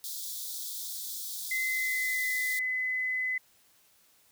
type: high-pass noise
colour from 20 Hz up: white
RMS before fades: -38 dBFS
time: 0.04-2.59 s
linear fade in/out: 0 ms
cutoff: 3400 Hz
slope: 96 dB/octave
type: tone with pitch glide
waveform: sine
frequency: 2055 to 2020 Hz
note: C7 to B6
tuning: -32 to +39 cents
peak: -28 dBFS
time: 1.51-3.38 s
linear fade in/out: 5 ms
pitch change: -29 cents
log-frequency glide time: 1.64-2.28 s
effects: white hiss -64 dBFS RMS until 4.31 s